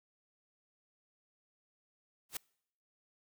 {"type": "noise with exponential growth", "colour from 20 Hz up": "white", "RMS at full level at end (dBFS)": -32, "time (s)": [2.29, 2.37], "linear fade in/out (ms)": 5, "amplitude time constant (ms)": 16, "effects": ["noise-tail reverb RT60 0.7 s tail -26 dB re dry"]}